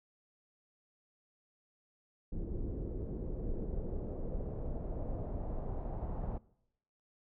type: noise with low-pass filter sweep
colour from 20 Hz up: brown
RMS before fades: -38 dBFS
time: 2.32-6.38 s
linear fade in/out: 5 ms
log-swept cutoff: 360 to 800 Hz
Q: 2.2
effects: noise-tail reverb RT60 0.8 s tail -22 dB re dry